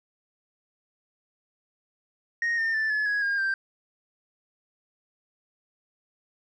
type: tone with pitch steps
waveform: sine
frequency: 1864.7 / 1812.7 / 1762.1 / 1712.9 / 1665.1 / 1618.6 / 1573.5 Hz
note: A#6 / A#6 / A6 / A6 / G#6 / G#6 / G6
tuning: 0 / -49 / +2 / -47 / +4 / -45 / +6 cents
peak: -21 dBFS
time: 2.42-3.54 s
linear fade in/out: 2 ms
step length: 160 ms
effects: tanh soft clip ceiling -22 dBFS